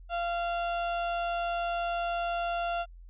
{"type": "tone", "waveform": "35% pulse", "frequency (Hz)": 690, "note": "F5", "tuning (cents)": -21, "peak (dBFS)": -27, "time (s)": [0.09, 2.86], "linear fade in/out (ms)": 50, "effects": ["added 43 Hz sine -46 dBFS peak until 3.09 s", "resampled to 8000 Hz"]}